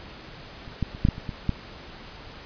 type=clicks; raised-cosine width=5 ms; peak=-28 / -12 / -25 / -6 / -8 / -23 / -18 / -10 dBFS; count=8; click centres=0.678 / 0.827 / 0.949 / 1.051 / 1.087 / 1.181 / 1.292 / 1.493 s; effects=pink hiss -43 dBFS RMS until 2.45 s + resampled to 11025 Hz